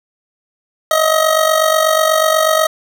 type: tone with amplitude modulation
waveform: 25% pulse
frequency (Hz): 632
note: D#5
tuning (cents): +27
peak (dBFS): -4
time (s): 0.91-2.67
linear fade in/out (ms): 2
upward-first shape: sine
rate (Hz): 48.2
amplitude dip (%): 65
effects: none